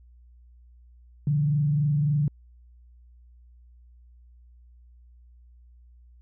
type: tone with frequency modulation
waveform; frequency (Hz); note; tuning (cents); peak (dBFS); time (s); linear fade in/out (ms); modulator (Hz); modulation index
sine; 146.83; D3; 0; -20; 1.27-2.28; 2; 23.6; 0.44
effects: added 60 Hz sine -50 dBFS peak until 6.21 s